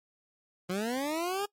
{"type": "linear sweep", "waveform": "20% pulse", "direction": "up", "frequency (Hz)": [175, 415.3], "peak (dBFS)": -25, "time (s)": [0.69, 1.46], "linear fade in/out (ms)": 10, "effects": ["noise-tail reverb RT60 0.1 s tail -22 dB re dry", "MP3 64 kbps"]}